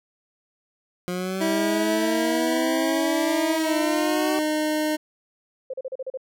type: exponential sweep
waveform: 20% pulse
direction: up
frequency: 177.8 to 381.3 Hz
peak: -21 dBFS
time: 1.08-4.39 s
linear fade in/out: 0 ms
type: tone with pitch glide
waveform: 25% pulse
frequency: 324.3 to 306.8 Hz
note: E4 to D#4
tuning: -28 to -24 cents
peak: -18 dBFS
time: 1.4-4.97 s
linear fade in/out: 20 ms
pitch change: -96 cents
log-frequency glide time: 3.54-3.77 s
type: tone bursts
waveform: sine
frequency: 523.3 Hz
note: C5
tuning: in tune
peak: -27 dBFS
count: 7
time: 5.7-6.174 s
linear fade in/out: 5 ms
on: 36 ms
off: 37 ms
effects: none